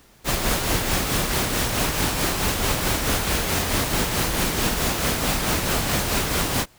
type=noise with tremolo; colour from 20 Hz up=pink; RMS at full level=-21 dBFS; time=0.24-6.66 s; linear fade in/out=50 ms; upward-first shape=sine; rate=4.6 Hz; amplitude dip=40%; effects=pink hiss -54 dBFS RMS until 6.78 s